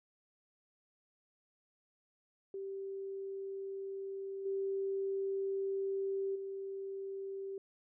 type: tone with level steps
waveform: sine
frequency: 390 Hz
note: G4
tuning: 9 cents flat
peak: -39 / -33 / -39 dBFS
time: 2.54-7.58 s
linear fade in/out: 2 ms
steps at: 4.45 / 6.35 s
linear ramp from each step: 10 ms
effects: none